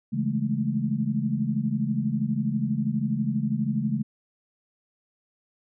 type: chord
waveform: sine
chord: A major seventh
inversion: first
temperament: equal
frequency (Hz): 138.59 / 164.81 / 207.7 / 220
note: C#3 / E3 / G#3 / A3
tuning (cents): 0 / 0 / 0 / 0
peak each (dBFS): -29 / -33 / -28 / -27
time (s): 0.12-4.03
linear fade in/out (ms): 20
effects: none

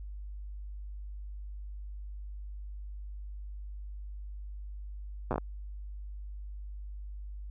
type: slowing click train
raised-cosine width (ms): 1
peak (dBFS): -17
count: 6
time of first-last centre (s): 5.31-5.381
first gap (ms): 8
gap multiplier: 1.29
effects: added 50 Hz sine -39 dBFS peak until 7.5 s

